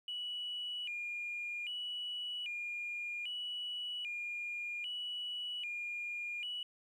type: tone with vibrato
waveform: sine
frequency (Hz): 2667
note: E7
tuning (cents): +20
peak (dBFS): -37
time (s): 0.08-6.63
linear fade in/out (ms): 2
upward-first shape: square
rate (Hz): 0.63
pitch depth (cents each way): 170
effects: tanh soft clip ceiling -33 dBFS + 12-bit